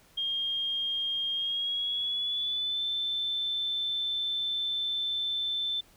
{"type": "tone with pitch glide", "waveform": "sine", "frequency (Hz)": [3225, 3537], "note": ["G7", "A7"], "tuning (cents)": [48, 8], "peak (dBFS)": -28, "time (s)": [0.17, 5.81], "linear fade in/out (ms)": 10, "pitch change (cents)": 160, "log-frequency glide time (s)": [1.33, 2.82], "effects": ["pink hiss -60 dBFS RMS until 5.96 s"]}